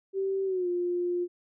sine tone with pitch glide, 387.2 to 353 Hz, G4 to F4, -21 to +19 cents, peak -26 dBFS, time 0.13-1.28 s, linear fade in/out 50 ms, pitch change -160 cents, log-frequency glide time 0.45-0.68 s, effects none

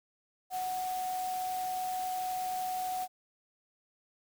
sine tone in noise, 740 Hz, F#5, in tune, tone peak -32 dBFS, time 0.5-3.08 s, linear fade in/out 50 ms, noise white, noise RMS -45 dBFS, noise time 0.5-3.08 s, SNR +10 dB, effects none

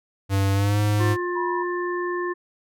square tone with pitch glide, 98 to 104.43 Hz, G2 to G#2, 0 to +10 cents, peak -19 dBFS, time 0.29-1.17 s, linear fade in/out 50 ms, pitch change +110 cents, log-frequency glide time 0.53-0.8 s
harmonic tone, 354.1 Hz, F4, 24 cents sharp, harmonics 1 / 3 / 5, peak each -25 / -30 / -32 dBFS, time 0.99-2.34 s, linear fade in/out 20 ms
sine tone, 976 Hz, B5, 21 cents flat, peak -26 dBFS, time 1.35-1.64 s, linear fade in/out 20 ms
effects none

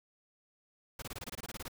pink noise bursts, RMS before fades -42 dBFS, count 13, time 0.99-1.682 s, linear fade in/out 5 ms, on 32 ms, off 23 ms, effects none

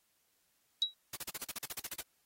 sine tone with exponential decay, 3871 Hz, B7, 35 cents flat, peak -23 dBFS, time 0.82-0.94 s, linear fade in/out 2 ms, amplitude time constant 25 ms
white noise bursts, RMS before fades -40 dBFS, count 13, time 1.13-2.012 s, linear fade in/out 5 ms, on 30 ms, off 41 ms
effects white hiss -75 dBFS RMS until 2.25 s + AAC 48 kbps

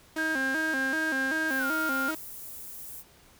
sawtooth tone with vibrato, 290 Hz, D4, 22 cents flat, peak -27 dBFS, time 0.16-2.15 s, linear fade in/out 5 ms, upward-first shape square, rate 2.6 Hz, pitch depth 150 cents each way
sine tone with pitch glide, 1601 to 1401.8 Hz, G6 to F6, +36 to +6 cents, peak -27 dBFS, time 0.18-2.11 s, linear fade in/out 5 ms, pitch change -230 cents, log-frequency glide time 1.58-1.66 s
white high-pass noise, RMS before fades -42 dBFS, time 1.47-3.04 s, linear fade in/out 50 ms, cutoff 11000 Hz, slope 12 dB/octave
effects pink hiss -57 dBFS RMS until 3.39 s

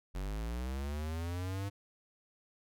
square linear sweep, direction up, 45 to 100.9 Hz, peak -36 dBFS, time 0.14-1.7 s, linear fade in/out 20 ms, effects none

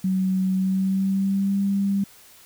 sine tone with pitch glide, 188.1 to 198.02 Hz, F#3 to G3, +29 to +18 cents, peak -19 dBFS, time 0.04-2.04 s, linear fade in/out 5 ms, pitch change +89 cents, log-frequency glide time 0.53-1.59 s, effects white hiss -50 dBFS RMS until 2.45 s

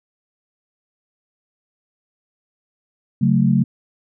sine chord, F# minor, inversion second, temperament just, 138.75 / 185 / 222 Hz, C#3 / F#3 / A3, +2 / 0 / +16 cents, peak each -17 dBFS, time 3.21-3.64 s, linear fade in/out 10 ms, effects none

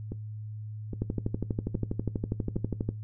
two click trains, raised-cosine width 3 ms, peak -16 / -21 dBFS, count 24 / 4, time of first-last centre 1.02-2.89 / 0.12-2.559 s, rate 12.3 / 1.23 Hz, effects noise-tail reverb RT60 0.2 s tail -18 dB re dry + added 107 Hz sine -36 dBFS peak until 3.03 s

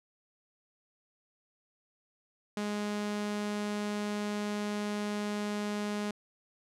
sawtooth tone, 207.7 Hz, G#3, in tune, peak -28 dBFS, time 2.57-6.11 s, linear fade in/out 2 ms, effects low-pass 9000 Hz 12 dB/octave

